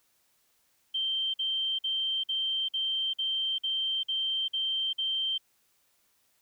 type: tone bursts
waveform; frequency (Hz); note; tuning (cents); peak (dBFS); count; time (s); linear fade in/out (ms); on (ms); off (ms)
sine; 3136; G7; 0; -27; 10; 0.94-5.381; 10; 400; 49
effects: white hiss -70 dBFS RMS until 6.41 s